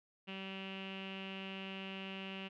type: tone with low-pass filter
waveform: sawtooth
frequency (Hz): 192.3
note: G3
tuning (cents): -33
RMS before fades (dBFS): -45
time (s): 0.27-2.49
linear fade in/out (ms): 20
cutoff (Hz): 2800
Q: 9.1
effects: none